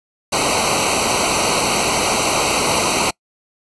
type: noise with comb filter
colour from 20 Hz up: pink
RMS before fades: -17 dBFS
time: 0.32-3.11 s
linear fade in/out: 10 ms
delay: 0.58 ms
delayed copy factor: -0.95
effects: noise-tail reverb RT60 0.1 s tail -26 dB re dry + resampled to 24000 Hz